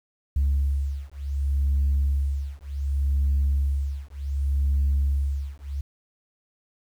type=beating tone pair; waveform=sine; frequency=69.3 / 69.97 Hz; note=C#2 / C#2; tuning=0 / +17 cents; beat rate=0.67 Hz; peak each=-23 dBFS; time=0.36-5.81 s; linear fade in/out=5 ms; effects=tanh soft clip ceiling -16 dBFS + 9-bit